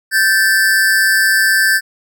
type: tone pair together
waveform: square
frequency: 1560.3 / 1752 Hz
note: G6 / A6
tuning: -9 / -8 cents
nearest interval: major second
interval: 201 cents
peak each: -13 / -14 dBFS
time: 0.11-1.81 s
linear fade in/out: 50 ms
effects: none